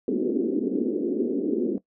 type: band-pass noise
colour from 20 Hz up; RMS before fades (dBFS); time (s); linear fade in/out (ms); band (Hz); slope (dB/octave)
pink; -25; 0.08-1.78; 2; 230 to 430; 48
effects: noise-tail reverb RT60 0.1 s tail -18 dB re dry